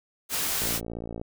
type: noise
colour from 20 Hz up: white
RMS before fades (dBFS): -28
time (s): 0.29-0.81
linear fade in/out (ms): 50
type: click train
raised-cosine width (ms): 2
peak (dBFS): -22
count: 35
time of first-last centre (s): 0.62-1.214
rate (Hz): 57.2
effects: none